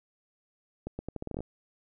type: accelerating click train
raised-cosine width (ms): 2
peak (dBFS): -22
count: 11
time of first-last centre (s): 0.87-1.406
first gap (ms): 120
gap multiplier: 0.8
effects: none